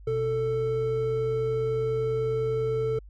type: tone pair together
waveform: triangle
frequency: 124.31 / 443 Hz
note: B2 / A4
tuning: +12 / +12 cents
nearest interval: octave + minor seventh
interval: 2200 cents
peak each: -29 / -23 dBFS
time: 0.07-2.99 s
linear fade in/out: 5 ms
effects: added 50 Hz sine -44 dBFS peak until 3.09 s